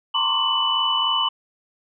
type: tone cluster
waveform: sine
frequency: 917 / 1033 / 1076 / 1160 / 2982 Hz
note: A#5 / C6 / C6 / D6 / F#7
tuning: -29 / -22 / +48 / -22 / +13 cents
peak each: -27 / -28 / -28 / -28 / -20 dBFS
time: 0.14-1.29 s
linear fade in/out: 10 ms
effects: none